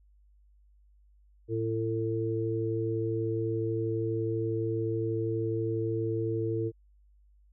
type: harmonic tone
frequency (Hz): 112.1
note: A2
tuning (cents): +33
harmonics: 1 / 3 / 4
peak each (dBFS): -32 / -32 / -32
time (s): 1.48-6.72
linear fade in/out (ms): 50
effects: added 50 Hz sine -58 dBFS peak until 7.52 s